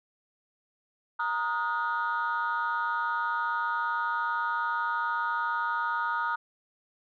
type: chord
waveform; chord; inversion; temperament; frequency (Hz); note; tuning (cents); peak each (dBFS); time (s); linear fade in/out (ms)
sine; D# minor; second; equal with one note detuned; 932.3 / 1244.5 / 1442; A#5 / D#6 / F#6; 0 / 0 / -45; -30; 1.19-6.36; 10
effects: tanh soft clip ceiling -21 dBFS